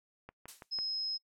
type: click train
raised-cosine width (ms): 0.5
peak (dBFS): -32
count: 4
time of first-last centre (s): 0.29-0.788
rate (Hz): 6.03
type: noise with exponential decay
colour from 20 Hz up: blue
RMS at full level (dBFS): -40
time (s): 0.48-0.71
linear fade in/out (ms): 5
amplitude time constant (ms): 48
type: tone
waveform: sine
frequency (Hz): 5130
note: E8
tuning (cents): -48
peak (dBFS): -33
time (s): 0.71-1.18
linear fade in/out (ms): 20
effects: noise-tail reverb RT60 0.1 s tail -25 dB re dry + low-pass 10000 Hz 12 dB/octave